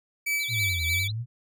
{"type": "tone with tremolo", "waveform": "45% pulse", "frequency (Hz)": 2300, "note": "D7", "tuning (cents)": -37, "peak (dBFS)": -23, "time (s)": [0.26, 1.08], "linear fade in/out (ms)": 10, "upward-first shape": "triangle", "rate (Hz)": 3.3, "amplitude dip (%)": 65}
{"type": "tone with vibrato", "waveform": "sine", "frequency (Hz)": 3718, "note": "A#7", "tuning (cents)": -5, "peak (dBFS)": -32, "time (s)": [0.39, 1.12], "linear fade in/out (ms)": 20, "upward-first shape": "sine", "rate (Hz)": 10, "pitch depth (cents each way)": 180}
{"type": "exponential two-way sweep", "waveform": "sine", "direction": "down then up", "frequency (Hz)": [123.9, 80, 123.9], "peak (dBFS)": -28, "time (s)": [0.48, 1.26], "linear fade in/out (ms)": 50, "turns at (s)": 0.84}
{"effects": []}